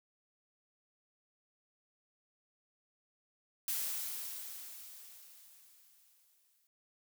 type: noise with exponential decay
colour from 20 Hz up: blue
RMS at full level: -35 dBFS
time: 3.68-6.67 s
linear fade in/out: 1 ms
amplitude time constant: 650 ms
effects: none